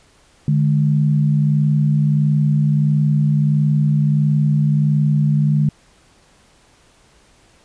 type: tone pair together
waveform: sine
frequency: 148.4 / 209.9 Hz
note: D3 / G#3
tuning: +18 / +19 cents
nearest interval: tritone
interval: 601 cents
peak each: -13 / -20 dBFS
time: 0.48-5.69 s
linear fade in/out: 2 ms
effects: pink hiss -53 dBFS RMS until 7.64 s + resampled to 22050 Hz